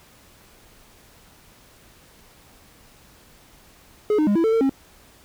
triangle tone with pitch steps, 422.2 / 306.2 / 204.8 / 331.9 / 444.7 / 453.1 / 270.1 Hz, G#4 / D#4 / G#3 / E4 / A4 / A#4 / C#4, +29 / -28 / -24 / +12 / +18 / -49 / -45 cents, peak -14 dBFS, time 4.1-4.695 s, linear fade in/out 2 ms, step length 85 ms, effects pink hiss -52 dBFS RMS until 5.24 s

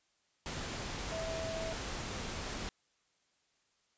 sine tone in noise, 651 Hz, E5, 22 cents flat, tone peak -38 dBFS, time 1.12-1.73 s, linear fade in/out 0 ms, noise pink, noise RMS -40 dBFS, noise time 0.46-2.69 s, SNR -1 dB, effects white hiss -75 dBFS RMS until 3.97 s + resampled to 16000 Hz

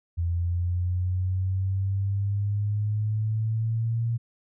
sine exponential sweep, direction up, 84.7 to 117 Hz, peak -23 dBFS, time 0.17-4.18 s, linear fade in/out 20 ms, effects none

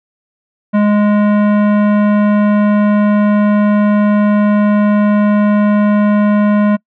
sine tone with hard clipping, 207.7 Hz, G#3, in tune, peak -10 dBFS, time 0.73-6.77 s, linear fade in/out 20 ms, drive 18 dB, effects noise-tail reverb RT60 0.1 s tail -26 dB re dry + low-pass 2000 Hz 12 dB/octave

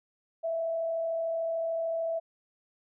sine tone with frequency modulation, 659.3 Hz, E5, in tune, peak -28 dBFS, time 0.43-2.2 s, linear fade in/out 20 ms, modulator 33.5 Hz, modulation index 0.27, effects none

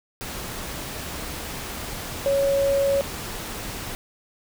sine tone in noise, 554.4 Hz, C#5, in tune, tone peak -18 dBFS, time 2.26-3.01 s, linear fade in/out 0 ms, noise pink, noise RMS -33 dBFS, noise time 0.21-3.95 s, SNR +12 dB, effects none

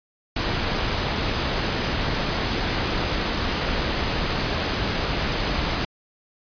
pink noise, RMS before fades -24 dBFS, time 0.36-5.85 s, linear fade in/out 5 ms, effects resampled to 11025 Hz

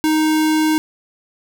square tone, 311.5 Hz, D#4, 2 cents sharp, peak -14 dBFS, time 0.04-0.78 s, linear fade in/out 0 ms, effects none

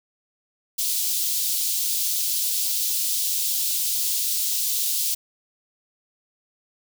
white high-pass noise, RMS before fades -24 dBFS, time 0.78-5.15 s, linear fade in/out 10 ms, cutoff 3500 Hz, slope 24 dB/octave, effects none

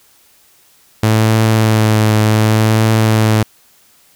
sawtooth tone with vibrato, 109.3 Hz, A2, 11 cents flat, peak -5 dBFS, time 1.03-3.43 s, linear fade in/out 5 ms, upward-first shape triangle, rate 0.67 Hz, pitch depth 26 cents each way, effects white hiss -50 dBFS RMS until 4.15 s

